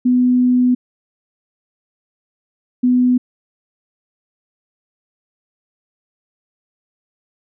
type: tone pair in turn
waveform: sine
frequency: 249.3 / 249.3 Hz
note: B3 / B3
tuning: +16 / +16 cents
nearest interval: unison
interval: 0 cents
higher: neither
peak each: -10 dBFS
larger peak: neither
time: 0.05-0.75 / 2.83-3.18 s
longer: first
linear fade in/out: 10 ms
effects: none